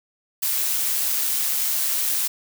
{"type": "noise with amplitude modulation", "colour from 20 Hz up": "blue", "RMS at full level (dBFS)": -21, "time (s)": [0.42, 2.28], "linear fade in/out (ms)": 10, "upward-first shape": "sine", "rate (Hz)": 140, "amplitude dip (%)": 40, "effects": []}